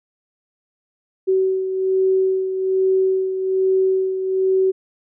sine beating tone pair, 378.7 / 379.9 Hz, F#4 / F#4, +40 / +46 cents, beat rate 1.2 Hz, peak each -16 / -24 dBFS, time 1.27-4.72 s, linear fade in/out 20 ms, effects none

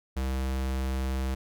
square tone, 65.7 Hz, C2, 8 cents sharp, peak -28 dBFS, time 0.16-1.35 s, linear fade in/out 10 ms, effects none

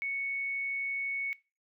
sine tone, 2217 Hz, C#7, in tune, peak -31 dBFS, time 0.02-1.33 s, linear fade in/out 0 ms, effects noise-tail reverb RT60 0.3 s tail -21 dB re dry

